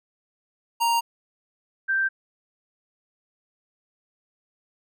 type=tone pair in turn; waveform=square / sine; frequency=932.3 / 1567.9 Hz; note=A#5 / G6; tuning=0 / 0 cents; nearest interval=major sixth; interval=900 cents; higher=second; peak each=-20 dBFS; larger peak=neither; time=0.8-1.01 / 1.88-2.09 s; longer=neither; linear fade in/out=20 ms; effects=none